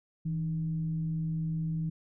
sine tone with frequency modulation, 161.2 Hz, E3, 38 cents flat, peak -29 dBFS, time 0.25-1.9 s, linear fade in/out 10 ms, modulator 139 Hz, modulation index 0.25, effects none

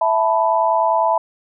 sine chord, E suspended fourth, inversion none, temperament just, 659.3 / 879 / 988.9 Hz, E5 / A5 / B5, 0 / -2 / +2 cents, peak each -18 dBFS, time 0.01-1.18 s, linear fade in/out 5 ms, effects none

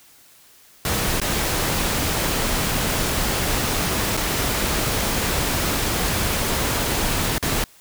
pink noise with dropouts, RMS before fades -22 dBFS, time 0.85-7.64 s, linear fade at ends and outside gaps 2 ms, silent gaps 1.201-1.215 / 4.169-4.173 / 7.382-7.426 s, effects white hiss -51 dBFS RMS until 7.8 s

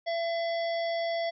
harmonic tone with a mistuned harmonic, 673 Hz, E5, 36 cents sharp, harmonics 1 / 3 / 5 / 7 / 8, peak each -28 / -38 / -42 / -45 / -46 dBFS, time 0.06-1.31 s, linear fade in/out 20 ms, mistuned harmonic 7, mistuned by -55 cents, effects none

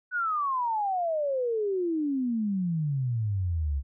sine exponential sweep, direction down, 1502 to 66.1 Hz, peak -25 dBFS, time 0.11-3.83 s, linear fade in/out 50 ms, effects none

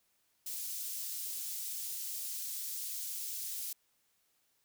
white high-pass noise, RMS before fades -40 dBFS, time 0.46-3.73 s, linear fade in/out 5 ms, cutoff 5100 Hz, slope 12 dB/octave, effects white hiss -75 dBFS RMS until 4.64 s

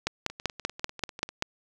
two click trains, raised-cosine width 0.2 ms, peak -9 / -23 dBFS, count 8 / 11, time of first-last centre 0.07-1.424 / 0.3-1.29 s, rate 5.17 / 10.1 Hz, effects none

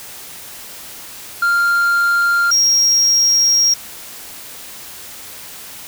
triangle tone pair in turn, 1395 / 5604 Hz, F6 / F8, -2 / +5 cents, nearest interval 2 octaves, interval 2407 cents, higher second, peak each -10 / -9 dBFS, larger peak second, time 1.42-2.51 / 2.51-3.74 s, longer second, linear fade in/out 5 ms, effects white hiss -34 dBFS RMS until 5.87 s

